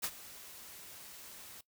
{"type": "noise with ADSR envelope", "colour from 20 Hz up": "white", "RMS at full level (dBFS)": -34, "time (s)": [0.02, 1.61], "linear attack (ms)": 23, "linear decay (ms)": 56, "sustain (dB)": -17, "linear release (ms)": 4, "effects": ["noise-tail reverb RT60 0.1 s tail -19 dB re dry"]}